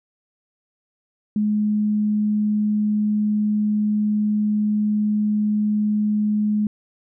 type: tone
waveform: sine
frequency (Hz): 210.6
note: G#3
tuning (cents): +24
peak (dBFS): -17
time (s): 1.36-6.67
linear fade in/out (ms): 2
effects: none